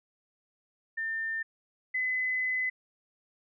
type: tone pair in turn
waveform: sine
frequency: 1800 / 2020 Hz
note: A6 / B6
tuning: +39 / +39 cents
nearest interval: major second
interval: 200 cents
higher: second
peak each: -30 / -27 dBFS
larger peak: second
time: 0.97-1.43 / 1.94-2.7 s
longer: second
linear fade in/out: 10 ms
effects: none